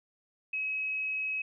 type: tone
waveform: sine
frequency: 2556 Hz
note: D#7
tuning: 46 cents sharp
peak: -30 dBFS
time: 0.53-1.42 s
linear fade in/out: 5 ms
effects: none